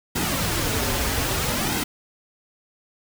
pink noise with flanger, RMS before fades -24 dBFS, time 0.15-1.84 s, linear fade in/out 10 ms, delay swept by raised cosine 1.7 to 6.3 ms, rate 0.62 Hz, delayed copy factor -0.6, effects none

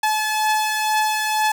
sawtooth beating tone pair, 860 / 862.1 Hz, A5 / A5, -40 / -36 cents, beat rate 2.1 Hz, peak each -15 / -22 dBFS, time 0.03-1.52 s, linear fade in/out 5 ms, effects none

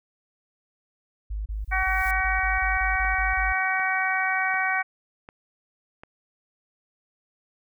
sine tone bursts, 51.91 Hz, G#1, in tune, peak -27 dBFS, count 12, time 1.3-3.528 s, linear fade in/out 10 ms, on 160 ms, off 28 ms
blue noise with exponential growth, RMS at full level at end -40 dBFS, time 1.51-2.11 s, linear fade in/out 2 ms, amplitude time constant 130 ms
harmonic tone, 377.7 Hz, F#4, 36 cents sharp, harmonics 2 / 3 / 4 / 5 / 6, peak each -28 / -32 / -27 / -28 / -28 dBFS, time 1.71-4.83 s, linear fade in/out 20 ms
click train, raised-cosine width 0.5 ms, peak -27 dBFS, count 5, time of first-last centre 3.05-6.035 s, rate 1.34 Hz
effects none

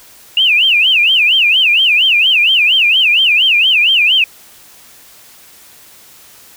sine tone with vibrato, 2752 Hz, F7, 26 cents flat, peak -7 dBFS, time 0.37-4.24 s, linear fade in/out 2 ms, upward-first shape sine, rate 4.3 Hz, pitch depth 250 cents each way, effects white hiss -41 dBFS RMS until 6.56 s

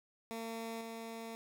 15% pulse tone with level steps, 227.1 Hz, A#3, 45 cents flat, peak -34 / -37 dBFS, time 0.31-1.35 s, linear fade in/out 0 ms, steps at 0.81 s, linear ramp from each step 2 ms, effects none

